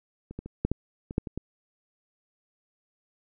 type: clicks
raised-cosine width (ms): 3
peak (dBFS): -27 / -22 / -26 / -11 / -13 / -23 / -11 / -22 / -19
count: 9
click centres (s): 0.31 / 0.39 / 0.46 / 0.65 / 0.716 / 1.109 / 1.181 / 1.272 / 1.376
effects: none